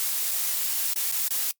blue noise with dropouts, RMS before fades -26 dBFS, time 0-1.51 s, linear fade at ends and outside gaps 0 ms, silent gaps 0.31-0.315 / 0.935-0.961 / 1.114-1.123 / 1.28-1.307 s, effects noise-tail reverb RT60 0.1 s tail -23 dB re dry + MP3 96 kbps

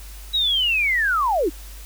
sine linear sweep, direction down, 3900 to 272.9 Hz, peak -17 dBFS, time 0.33-1.5 s, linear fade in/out 20 ms, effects added 50 Hz sine -36 dBFS peak until 1.85 s + white hiss -44 dBFS RMS until 1.85 s

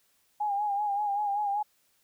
sine tone with vibrato, 819 Hz, G#5, 24 cents flat, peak -26 dBFS, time 0.4-1.63 s, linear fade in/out 10 ms, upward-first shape sine, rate 5.2 Hz, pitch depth 53 cents each way, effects white hiss -69 dBFS RMS until 2.03 s

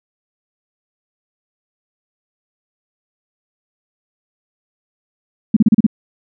sine tone bursts, 216.7 Hz, A3, 26 cents flat, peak -5 dBFS, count 6, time 5.54-5.866 s, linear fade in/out 5 ms, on 26 ms, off 34 ms, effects none

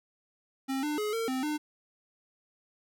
square tone with pitch steps, 267.6 / 299.4 / 422.1 / 455 / 259.7 / 301.4 Hz, C4 / D4 / G#4 / A#4 / C4 / D4, +39 / +33 / +28 / -42 / -13 / +45 cents, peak -30 dBFS, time 0.68-1.58 s, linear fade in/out 20 ms, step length 150 ms, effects none

